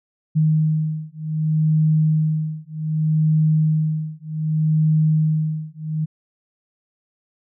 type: beating tone pair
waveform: sine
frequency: 155.56 / 156.21 Hz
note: D#3 / D#3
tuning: 0 / +7 cents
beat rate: 0.65 Hz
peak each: -19 dBFS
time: 0.35-6.06 s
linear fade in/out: 20 ms
effects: none